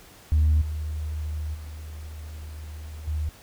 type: tone with level steps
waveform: sine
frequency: 76.6 Hz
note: D#2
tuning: 27 cents flat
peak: -15 / -27 / -35 / -24 dBFS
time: 0.32-3.29 s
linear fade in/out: 0 ms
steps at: 0.61 / 1.54 / 3.07 s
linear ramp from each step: 10 ms
effects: tanh soft clip ceiling -14 dBFS + pink hiss -50 dBFS RMS until 3.42 s